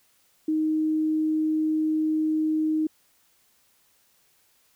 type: tone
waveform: sine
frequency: 312 Hz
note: D#4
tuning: 5 cents sharp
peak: -21 dBFS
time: 0.48-2.87 s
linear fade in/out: 5 ms
effects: white hiss -64 dBFS RMS until 4.75 s